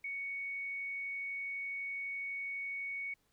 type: tone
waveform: sine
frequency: 2227 Hz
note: C#7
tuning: 7 cents sharp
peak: -37 dBFS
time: 0.04-3.14 s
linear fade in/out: 5 ms
effects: pink hiss -75 dBFS RMS until 3.32 s